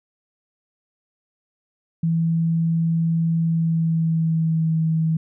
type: tone with pitch glide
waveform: sine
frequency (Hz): 164.81 to 160.67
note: E3 to E3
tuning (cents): 0 to -44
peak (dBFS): -17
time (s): 2.03-5.17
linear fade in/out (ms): 5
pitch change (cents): -44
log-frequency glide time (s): 3.4-4.78
effects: none